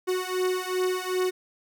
45% pulse beating tone pair, 367.2 / 369.8 Hz, F#4 / F#4, -13 / -1 cents, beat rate 2.6 Hz, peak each -28 dBFS, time 0.07-1.31 s, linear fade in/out 20 ms, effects none

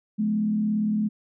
sine tone with frequency modulation, 212.5 Hz, G#3, 40 cents sharp, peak -21 dBFS, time 0.18-1.09 s, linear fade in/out 20 ms, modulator 37.5 Hz, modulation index 0.45, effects none

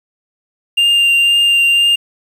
triangle tone with vibrato, 2794 Hz, F7, in tune, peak -7 dBFS, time 0.77-1.96 s, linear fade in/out 10 ms, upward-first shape triangle, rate 2 Hz, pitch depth 12 cents each way, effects 7-bit

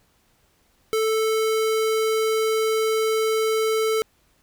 square tone, 440 Hz, A4, in tune, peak -20 dBFS, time 0.93-4.02 s, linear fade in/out 0 ms, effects pink hiss -63 dBFS RMS until 4.42 s

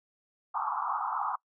white band-pass noise, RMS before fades -32 dBFS, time 0.54-1.36 s, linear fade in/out 10 ms, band 770 to 1300 Hz, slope 96 dB/octave, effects noise-tail reverb RT60 0.1 s tail -24 dB re dry

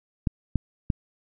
clicks, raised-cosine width 5 ms, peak -10 dBFS, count 3, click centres 0.272 / 0.557 / 0.902 s, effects none

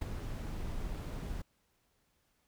brown noise with ADSR envelope, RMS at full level -32 dBFS, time 0.01-1.42 s, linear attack 10 ms, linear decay 15 ms, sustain -7 dB, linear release 7 ms, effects pink hiss -75 dBFS RMS until 2.47 s

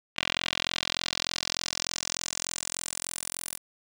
10% pulse tone with band-pass filter sweep, 43.35 Hz, F1, 12 cents flat, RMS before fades -33 dBFS, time 0.16-3.58 s, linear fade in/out 20 ms, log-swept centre 2900 to 11000 Hz, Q 2.1, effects none

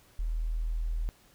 sine tone, 40.32 Hz, E1, 38 cents flat, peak -28 dBFS, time 0.19-1.09 s, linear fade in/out 0 ms, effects pink hiss -61 dBFS RMS until 1.34 s

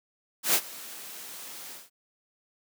white noise with ADSR envelope, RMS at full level -21 dBFS, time 0.43-1.9 s, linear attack 110 ms, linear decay 65 ms, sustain -21 dB, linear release 180 ms, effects high-pass 200 Hz 12 dB/octave

